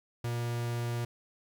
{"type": "tone", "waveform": "45% pulse", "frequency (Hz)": 118.9, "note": "A#2", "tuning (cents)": 35, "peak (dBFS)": -31, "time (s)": [0.24, 1.05], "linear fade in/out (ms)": 5, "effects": ["11-bit"]}